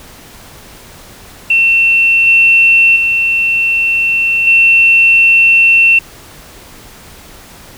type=tone with level steps; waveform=sine; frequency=2700 Hz; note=E7; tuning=41 cents sharp; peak=-6 / -4 / -9 / -4 dBFS; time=1.5-5.99 s; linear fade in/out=5 ms; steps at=2.27 / 2.96 / 4.47 s; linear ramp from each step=2 ms; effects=pink hiss -36 dBFS RMS until 7.77 s